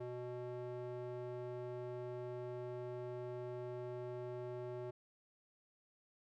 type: tone with band-pass filter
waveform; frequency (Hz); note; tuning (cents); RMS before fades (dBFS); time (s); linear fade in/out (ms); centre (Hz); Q
square; 123.47; B2; 0; -45; 0-4.91; 10; 470; 1.8
effects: none